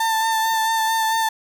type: tone with vibrato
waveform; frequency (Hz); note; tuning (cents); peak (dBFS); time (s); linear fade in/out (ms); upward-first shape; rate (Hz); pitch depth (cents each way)
35% pulse; 892; A5; +23; -16; 0-1.29; 5; sine; 4.5; 19
effects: none